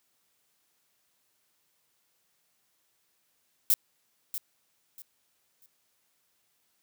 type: noise with echo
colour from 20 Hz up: violet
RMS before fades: -22 dBFS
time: 3.7-3.74 s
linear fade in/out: 0 ms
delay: 640 ms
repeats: 3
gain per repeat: -12 dB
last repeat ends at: 5.66 s
effects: white hiss -73 dBFS RMS until 6.82 s + high-pass 80 Hz 12 dB/octave